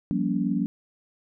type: chord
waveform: sine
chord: G half-diminished seventh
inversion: third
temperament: just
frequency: 176.4 / 196 / 235.2 / 282.2 Hz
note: F3 / G3 / Bb3 / Db4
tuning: +18 / 0 / +16 / +31 cents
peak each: -28 dBFS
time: 0.11-0.66 s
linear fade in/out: 0 ms
effects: none